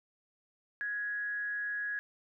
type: tone with amplitude modulation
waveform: sine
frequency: 1668 Hz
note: G#6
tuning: 7 cents sharp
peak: -31 dBFS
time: 0.81-1.99 s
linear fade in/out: 0 ms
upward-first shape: sine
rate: 227 Hz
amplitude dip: 40%
effects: none